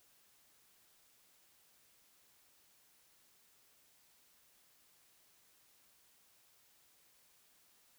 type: silence
effects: white hiss -69 dBFS RMS until 7.98 s